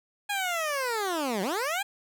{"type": "linear two-way sweep", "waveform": "15% pulse", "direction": "down then up", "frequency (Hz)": [829, 178.7, 829], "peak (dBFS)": -21, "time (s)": [0.29, 1.83], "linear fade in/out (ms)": 10, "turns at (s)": 1.42, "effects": []}